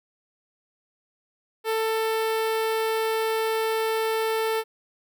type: tone with notch filter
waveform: sawtooth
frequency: 444 Hz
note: A4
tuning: 16 cents sharp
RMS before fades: -25 dBFS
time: 1.64-4.64 s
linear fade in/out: 50 ms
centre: 6700 Hz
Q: 1.4
effects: none